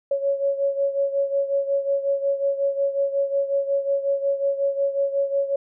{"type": "beating tone pair", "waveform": "sine", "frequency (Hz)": [554.4, 559.9], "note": ["C#5", "C#5"], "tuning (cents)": [0, 17], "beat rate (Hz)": 5.5, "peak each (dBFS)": [-21, -26], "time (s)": [0.11, 5.56], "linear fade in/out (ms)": 5, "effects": []}